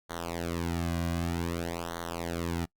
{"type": "tone with flanger", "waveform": "sawtooth", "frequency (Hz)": 84.9, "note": "F2", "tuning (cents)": -48, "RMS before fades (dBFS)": -33, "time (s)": [0.09, 2.66], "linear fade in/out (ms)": 20, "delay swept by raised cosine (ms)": [0.39, 2.29], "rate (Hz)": 0.53, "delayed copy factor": -1, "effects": ["noise-tail reverb RT60 0.1 s tail -25 dB re dry", "Opus 48 kbps"]}